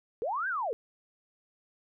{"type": "linear two-way sweep", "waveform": "sine", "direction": "up then down", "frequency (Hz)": [409.1, 1622, 409.1], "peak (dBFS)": -29, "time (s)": [0.22, 0.73], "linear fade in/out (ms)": 0, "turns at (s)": 0.48, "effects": []}